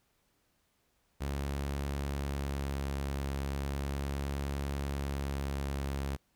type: tone with vibrato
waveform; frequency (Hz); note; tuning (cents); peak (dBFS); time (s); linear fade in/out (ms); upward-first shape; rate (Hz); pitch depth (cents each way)
sawtooth; 69.6; C#2; +8; -29; 1.2-6.17; 20; sine; 0.37; 12
effects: pink hiss -74 dBFS RMS until 6.35 s